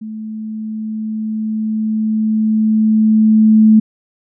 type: tone with level ramp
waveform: sine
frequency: 217.6 Hz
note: A3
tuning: 19 cents flat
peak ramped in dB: -24 to -4 dBFS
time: 0.01-3.8 s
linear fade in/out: 10 ms
effects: none